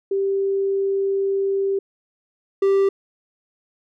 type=tone pair in turn; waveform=sine / triangle; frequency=392 / 392 Hz; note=G4 / G4; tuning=0 / 0 cents; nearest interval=unison; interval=0 cents; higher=neither; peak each=-18 / -12 dBFS; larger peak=second; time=0.11-1.79 / 2.62-2.89 s; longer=first; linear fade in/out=5 ms; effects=none